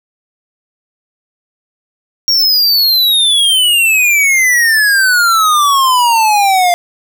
square exponential sweep, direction down, 5620 to 694 Hz, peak -8 dBFS, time 2.28-6.74 s, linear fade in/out 0 ms, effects 8-bit

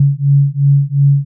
sine beating tone pair, 139.2 / 142 Hz, C#3 / C#3, +8 / +42 cents, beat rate 2.8 Hz, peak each -11 dBFS, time 0-1.25 s, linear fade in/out 5 ms, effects none

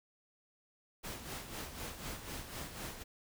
pink noise with tremolo, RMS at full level -42 dBFS, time 1.03-3.04 s, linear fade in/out 20 ms, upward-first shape sine, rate 4 Hz, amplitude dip 60%, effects none

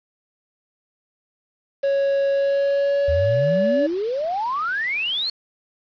triangle tone with pitch glide, 554 to 571.6 Hz, C#5 to D5, -1 to -47 cents, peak -15 dBFS, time 1.83-3.87 s, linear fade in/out 10 ms, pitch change +54 cents, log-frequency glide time 2.31-3.58 s
sine exponential sweep, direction up, 74.1 to 4400 Hz, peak -21 dBFS, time 3.08-5.3 s, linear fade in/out 5 ms
effects resampled to 11025 Hz + 7-bit

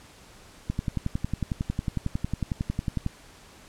click train, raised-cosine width 5 ms, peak -14 dBFS, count 27, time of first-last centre 0.7-3.064 s, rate 11 Hz, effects pink hiss -51 dBFS RMS until 3.68 s + low-pass 10000 Hz 12 dB/octave

